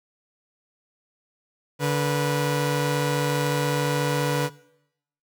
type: tone pair together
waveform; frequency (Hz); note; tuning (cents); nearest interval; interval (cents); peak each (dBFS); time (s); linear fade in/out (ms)
sawtooth; 144.7 / 488.4; D3 / B4; -25 / -19; octave + major sixth; 2106; -19 / -22; 1.79-4.5; 50
effects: noise-tail reverb RT60 0.8 s tail -20 dB re dry